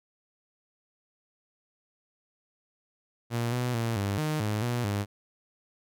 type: tone with pitch steps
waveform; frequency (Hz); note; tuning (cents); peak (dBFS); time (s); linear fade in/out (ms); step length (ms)
sawtooth; 117.9 / 123.6 / 115.5 / 100.1 / 153.8 / 106.2 / 120.9 / 101.7; A#2 / B2 / A#2 / G2 / D#3 / G#2 / B2 / G#2; +20 / +2 / -16 / +37 / -20 / +39 / -36 / -36; -23; 3.3-5.06; 50; 220
effects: none